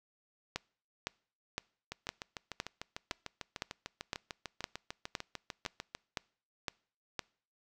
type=two click trains; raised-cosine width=0.2 ms; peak=-22 / -17 dBFS; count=28 / 14; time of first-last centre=1.92-5.95 / 0.56-7.193 s; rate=6.7 / 1.96 Hz; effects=noise-tail reverb RT60 0.5 s tail -25 dB re dry